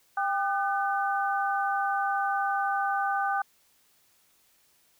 sine tone cluster, 793 / 1209 / 1514 Hz, G5 / D6 / F#6, +20 / +50 / +39 cents, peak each -27 / -31 / -31 dBFS, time 0.17-3.42 s, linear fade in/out 5 ms, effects white hiss -65 dBFS RMS until 4.99 s

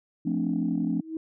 sine chord, D minor seventh, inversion first, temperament equal, 174.61 / 220 / 261.6 / 293.7 Hz, F3 / A3 / C4 / D4, 0 / 0 / 0 / 0 cents, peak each -29 dBFS, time 0.25-1.01 s, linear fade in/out 10 ms
sine tone with exponential growth, 320.4 Hz, E4, 49 cents flat, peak -26 dBFS, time 0.89-1.17 s, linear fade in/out 2 ms, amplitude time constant 60 ms
effects tanh soft clip ceiling -16 dBFS

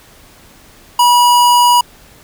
square tone, 970 Hz, B5, 31 cents flat, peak -7 dBFS, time 0.99-1.81 s, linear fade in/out 5 ms, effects pink hiss -43 dBFS RMS until 2.23 s

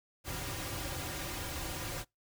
pink noise with comb filter, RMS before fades -39 dBFS, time 0.24-2.05 s, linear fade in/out 50 ms, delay 4.6 ms, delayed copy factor -0.75, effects noise-tail reverb RT60 0.2 s tail -26 dB re dry

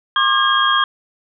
sine tone cluster, 1076 / 1193 / 1624 / 3256 Hz, C6 / D6 / G#6 / G#7, +48 / +27 / -39 / -35 cents, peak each -18 dBFS, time 0.16-0.84 s, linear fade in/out 2 ms, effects none

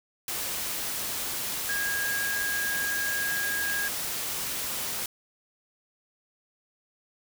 sine tone in noise, 1635 Hz, G#6, 28 cents flat, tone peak -28 dBFS, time 1.69-3.88 s, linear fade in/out 2 ms, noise white, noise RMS -32 dBFS, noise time 0.28-5.06 s, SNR +1 dB, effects none

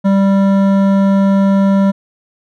triangle tone with hard clipping, 196 Hz, G3, in tune, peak -10 dBFS, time 0.04-1.92 s, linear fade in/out 20 ms, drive 16 dB, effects none

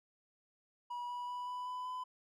triangle tone with pitch steps, 970 / 977.3 / 984.7 / 992.1 / 999.6 / 1007.1 Hz, B5 / B5 / B5 / B5 / B5 / B5, -31 / -18 / -5 / +8 / +21 / +34 cents, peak -37 dBFS, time 0.9-2.04 s, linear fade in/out 10 ms, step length 190 ms, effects none

